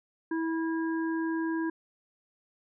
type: harmonic tone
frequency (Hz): 325.9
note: E4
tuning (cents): -20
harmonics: 1 / 3 / 5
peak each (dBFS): -28 / -39 / -39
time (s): 0.31-1.7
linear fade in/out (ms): 5
effects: none